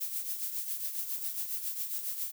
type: noise with tremolo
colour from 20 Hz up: violet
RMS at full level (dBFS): -33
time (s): 0-2.32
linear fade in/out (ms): 20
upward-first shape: triangle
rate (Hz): 7.3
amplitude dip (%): 65
effects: none